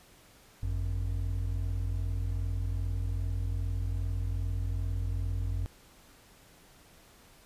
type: tone pair together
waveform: triangle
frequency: 50 / 92.5 Hz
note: G1 / F#2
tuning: +35 / 0 cents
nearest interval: major seventh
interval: 1065 cents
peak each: -30 / -30 dBFS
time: 0.63-5.66 s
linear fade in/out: 0 ms
effects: pink hiss -58 dBFS RMS until 7.45 s + resampled to 32000 Hz